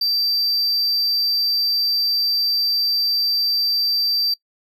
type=tone; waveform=triangle; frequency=4677 Hz; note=D8; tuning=8 cents flat; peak=-16 dBFS; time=0.01-4.34 s; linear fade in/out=5 ms; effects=noise-tail reverb RT60 0.1 s tail -24 dB re dry

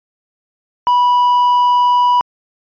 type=tone; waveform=triangle; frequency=981 Hz; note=B5; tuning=12 cents flat; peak=-7 dBFS; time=0.87-2.21 s; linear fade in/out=0 ms; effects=resampled to 11025 Hz

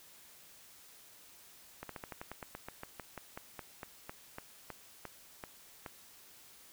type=slowing click train; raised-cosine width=0.5 ms; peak=-27 dBFS; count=22; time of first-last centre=1.83-5.862 s; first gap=63 ms; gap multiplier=1.1; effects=white hiss -58 dBFS RMS until 6.72 s

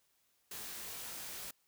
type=noise with comb filter; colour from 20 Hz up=white; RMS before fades=-45 dBFS; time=0.51-1.51 s; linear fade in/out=5 ms; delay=20 ms; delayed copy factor=-0.7; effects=white hiss -75 dBFS RMS until 1.67 s

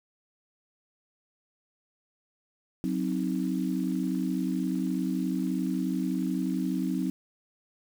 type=chord; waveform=sine; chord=C diminished; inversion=second; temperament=equal with one note detuned; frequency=185 / 261.6 / 313.1 Hz; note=Gb3 / C4 / Eb4; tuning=0 / 0 / +11 cents; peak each=-30 / -30 / -32 dBFS; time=2.84-7.1 s; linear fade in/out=0 ms; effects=8-bit

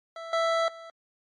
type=tone with level steps; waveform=25% pulse; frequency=661 Hz; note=E5; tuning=5 cents sharp; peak=-33 / -19 / -38 dBFS; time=0.16-0.9 s; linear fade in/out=2 ms; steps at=0.33 / 0.68 s; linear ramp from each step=2 ms; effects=low-pass 4000 Hz 12 dB/octave + MP3 48 kbps

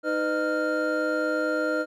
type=tone cluster; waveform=triangle; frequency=310.8 / 503 / 612 / 1396 Hz; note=D#4 / B4 / D#5 / F6; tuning=-2 / +32 / -29 / -1 cents; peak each=-27 dBFS; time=0.03-1.86 s; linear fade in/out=50 ms; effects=none

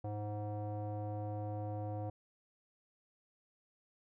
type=tone with low-pass filter; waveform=square; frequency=104.7 Hz; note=G#2; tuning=15 cents sharp; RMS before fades=-40 dBFS; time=0.04-2.1 s; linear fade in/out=5 ms; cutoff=670 Hz; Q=4.4; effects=none

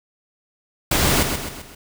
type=noise with echo; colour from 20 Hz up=pink; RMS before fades=-18 dBFS; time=0.91-1.23 s; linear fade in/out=5 ms; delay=130 ms; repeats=4; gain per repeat=-6 dB; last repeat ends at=1.75 s; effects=none

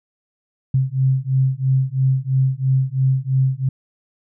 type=beating tone pair; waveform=sine; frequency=130.81 / 133.81 Hz; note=C3 / C3; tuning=0 / +39 cents; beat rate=3 Hz; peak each=-18 dBFS; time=0.74-3.69 s; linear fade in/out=5 ms; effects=none

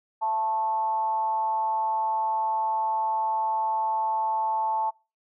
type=tone with frequency modulation; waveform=sine; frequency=880 Hz; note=A5; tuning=in tune; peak=-23 dBFS; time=0.21-4.91 s; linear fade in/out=20 ms; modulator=210 Hz; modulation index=0.41; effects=noise-tail reverb RT60 0.3 s tail -24 dB re dry

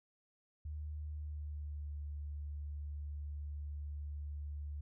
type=tone with pitch glide; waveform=sine; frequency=75.5 to 73.31 Hz; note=D2 to D2; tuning=+48 to -3 cents; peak=-40 dBFS; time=0.65-4.81 s; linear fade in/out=5 ms; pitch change=-51 cents; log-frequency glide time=1-1.95 s; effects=none

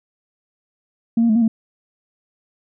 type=tone with pitch steps; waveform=sine; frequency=229.8 / 232.8 / 216.4 / 235.3 / 223.4 Hz; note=A#3 / A#3 / A3 / A#3 / A3; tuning=-25 / -2 / -29 / +16 / +27 cents; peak=-11 dBFS; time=1.17-1.48 s; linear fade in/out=5 ms; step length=62 ms; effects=tanh soft clip ceiling -9 dBFS

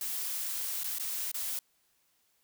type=noise with dropouts; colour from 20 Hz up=blue; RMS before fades=-35 dBFS; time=0.01-1.59 s; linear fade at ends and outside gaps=2 ms; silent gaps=0.835-0.842 / 0.985-0.997 / 1.316-1.343 s; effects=white hiss -72 dBFS RMS until 2.43 s

